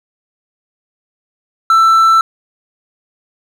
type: tone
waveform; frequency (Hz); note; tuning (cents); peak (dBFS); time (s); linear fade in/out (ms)
triangle; 1331; E6; +16; -4; 1.7-2.21; 2
effects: none